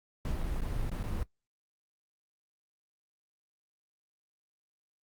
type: noise with dropouts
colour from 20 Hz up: brown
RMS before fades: -33 dBFS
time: 0.25-1.23 s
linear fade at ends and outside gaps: 1 ms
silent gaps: 0.434-0.438 / 0.608-0.618 / 0.897-0.916 / 1.031-1.038 s
effects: noise-tail reverb RT60 0.1 s tail -17 dB re dry + Opus 48 kbps